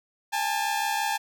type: tone pair together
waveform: sawtooth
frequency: 814.1 / 880 Hz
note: G#5 / A5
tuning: -35 / 0 cents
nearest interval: minor second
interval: 135 cents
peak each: -24 dBFS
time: 0.32-1.18 s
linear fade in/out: 20 ms
effects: none